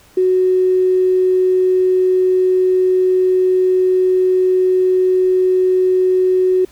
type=tone with tanh clipping; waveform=triangle; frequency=370 Hz; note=F#4; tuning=in tune; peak=-10 dBFS; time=0.17-6.65 s; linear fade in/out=5 ms; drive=3 dB; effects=pink hiss -48 dBFS RMS until 6.71 s